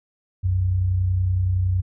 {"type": "tone pair together", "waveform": "sine", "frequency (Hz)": [61.74, 92.5], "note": ["B1", "F#2"], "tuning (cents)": [0, 0], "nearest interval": "perfect fifth", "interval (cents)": 700, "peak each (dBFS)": [-28, -18], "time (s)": [0.43, 1.82], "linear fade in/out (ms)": 20, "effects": []}